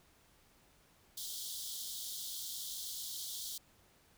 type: high-pass noise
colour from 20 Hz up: pink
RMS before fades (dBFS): -43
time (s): 1.17-3.58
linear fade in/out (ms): 5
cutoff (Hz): 3200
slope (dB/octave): 96
effects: pink hiss -67 dBFS RMS until 4.17 s